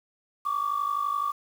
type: tone pair together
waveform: sine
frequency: 1127 / 1178.8 Hz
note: C#6 / D6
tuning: +28 / +6 cents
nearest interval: minor second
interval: 78 cents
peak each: -27 dBFS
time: 0.45-1.32 s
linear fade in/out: 10 ms
effects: tanh soft clip ceiling -19 dBFS + 8-bit